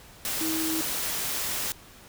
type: tone in noise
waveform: sine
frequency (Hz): 320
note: D#4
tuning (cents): +49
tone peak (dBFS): -28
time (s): 0.41-0.81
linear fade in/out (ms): 0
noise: white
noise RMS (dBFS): -30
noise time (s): 0.25-1.72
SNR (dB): -1
effects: pink hiss -50 dBFS RMS until 2.08 s